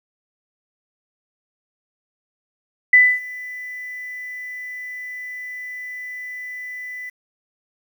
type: tone with ADSR envelope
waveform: sine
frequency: 1995 Hz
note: B6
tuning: 17 cents sharp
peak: -6 dBFS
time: 2.93-7.1 s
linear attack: 5 ms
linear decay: 260 ms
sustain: -23 dB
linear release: 12 ms
effects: 8-bit